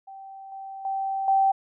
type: tone with level steps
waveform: sine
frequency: 777 Hz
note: G5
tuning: 16 cents flat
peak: -39 / -35 / -25 / -17 dBFS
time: 0.07-1.52 s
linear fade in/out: 10 ms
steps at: 0.52 / 0.85 / 1.28 s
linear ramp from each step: 2 ms
effects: none